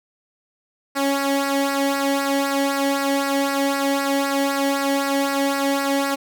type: tone with flanger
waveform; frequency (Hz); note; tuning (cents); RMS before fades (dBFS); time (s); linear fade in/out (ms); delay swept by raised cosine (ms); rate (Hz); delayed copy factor
sawtooth; 277.2; C#4; 0; -21; 0.95-6.16; 20; 0.29 to 0.81; 3.9; -0.7
effects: none